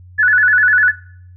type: tone with vibrato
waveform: sine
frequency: 1595 Hz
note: G6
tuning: 30 cents sharp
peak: -8 dBFS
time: 0.18-0.92 s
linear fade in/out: 20 ms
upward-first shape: square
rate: 10 Hz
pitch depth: 130 cents each way
effects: noise-tail reverb RT60 0.6 s tail -19 dB re dry + added 90 Hz sine -37 dBFS peak until 1.36 s